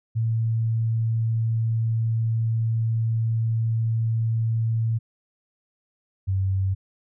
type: tone pair in turn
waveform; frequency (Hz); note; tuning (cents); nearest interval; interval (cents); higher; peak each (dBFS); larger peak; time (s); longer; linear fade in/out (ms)
sine; 113.2 / 95.86; A2 / G2; +50 / -38; minor third; 288; first; -20; neither; 0.15-4.99 / 6.27-6.75; first; 20
effects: none